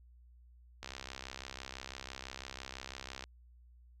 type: click train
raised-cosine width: 0.2 ms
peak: -25 dBFS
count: 160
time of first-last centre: 0.83-3.239 s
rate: 66 Hz
effects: added 60 Hz sine -57 dBFS peak until 4 s